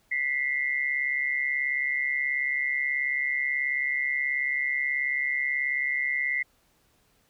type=tone pair together; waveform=sine; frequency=1975.5 / 2114 Hz; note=B6 / C7; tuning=0 / +17 cents; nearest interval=minor second; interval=117 cents; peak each=-27 / -28 dBFS; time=0.11-6.43 s; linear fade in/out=10 ms; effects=pink hiss -66 dBFS RMS until 7.29 s